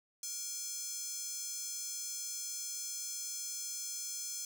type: tone with high-pass filter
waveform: square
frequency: 473.9 Hz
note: A#4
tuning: 28 cents sharp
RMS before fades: -41 dBFS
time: 0.23-4.45 s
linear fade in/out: 2 ms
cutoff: 6300 Hz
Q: 3.5
effects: none